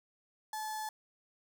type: tone with notch filter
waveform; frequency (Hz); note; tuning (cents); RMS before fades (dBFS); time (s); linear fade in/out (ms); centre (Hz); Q
sawtooth; 864; A5; -32; -39; 0.53-0.89; 2; 2600; 0.91
effects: none